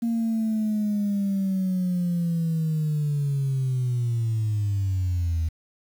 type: linear sweep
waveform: sine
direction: down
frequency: 233.1 to 79.2 Hz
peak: -20 dBFS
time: 0.02-5.49 s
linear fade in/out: 10 ms
effects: tanh soft clip ceiling -19 dBFS + 8-bit